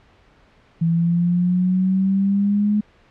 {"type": "exponential sweep", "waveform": "sine", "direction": "up", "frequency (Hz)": [164.81, 210.7], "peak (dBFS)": -15, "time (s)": [0.81, 2.81], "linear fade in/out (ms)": 10, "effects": ["pink hiss -54 dBFS RMS until 3.1 s", "low-pass 3000 Hz 12 dB/octave"]}